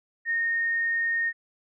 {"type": "tone", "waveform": "sine", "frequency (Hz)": 1845, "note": "A#6", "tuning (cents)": -18, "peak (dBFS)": -23, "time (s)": [0.25, 1.33], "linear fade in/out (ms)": 50, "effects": []}